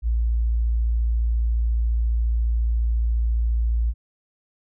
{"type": "tone", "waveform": "sine", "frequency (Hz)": 57.2, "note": "A#1", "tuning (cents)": -32, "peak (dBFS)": -18, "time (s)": [0.02, 3.94], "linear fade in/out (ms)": 50, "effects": []}